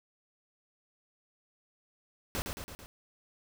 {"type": "noise with echo", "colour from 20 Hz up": "pink", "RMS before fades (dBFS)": -34, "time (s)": [2.35, 2.42], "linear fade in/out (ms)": 0, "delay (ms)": 110, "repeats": 4, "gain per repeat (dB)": -4, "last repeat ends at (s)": 2.86, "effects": []}